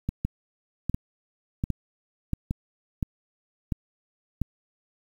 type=two click trains; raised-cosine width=5 ms; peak=-14 / -13 dBFS; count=4 / 7; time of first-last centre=0.09-2.509 / 0.25-4.417 s; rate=1.24 / 1.44 Hz; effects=8-bit